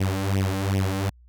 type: tone with flanger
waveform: sawtooth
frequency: 96.7 Hz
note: G2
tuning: 23 cents flat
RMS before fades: -24 dBFS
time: 0-1.1 s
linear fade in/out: 10 ms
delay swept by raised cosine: 0.34 to 3.84 ms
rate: 2.6 Hz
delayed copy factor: +0.95
effects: added 60 Hz sine -49 dBFS peak until 1.28 s